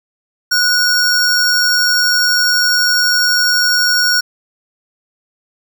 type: tone pair together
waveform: square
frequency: 1464 / 5548 Hz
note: F#6 / F8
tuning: -19 / -12 cents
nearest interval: octave + major seventh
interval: 2307 cents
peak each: -14 dBFS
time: 0.51-4.21 s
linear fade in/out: 10 ms
effects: none